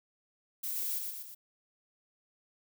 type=noise with echo; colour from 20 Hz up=violet; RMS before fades=-36 dBFS; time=0.63-0.99 s; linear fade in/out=10 ms; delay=120 ms; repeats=3; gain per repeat=-4 dB; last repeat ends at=1.35 s; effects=none